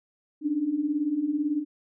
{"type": "beating tone pair", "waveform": "sine", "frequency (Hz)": [281.7, 299.7], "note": ["C#4", "D4"], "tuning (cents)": [28, 35], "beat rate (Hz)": 18, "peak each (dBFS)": [-30, -25], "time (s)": [0.41, 1.65], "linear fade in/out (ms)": 50, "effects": []}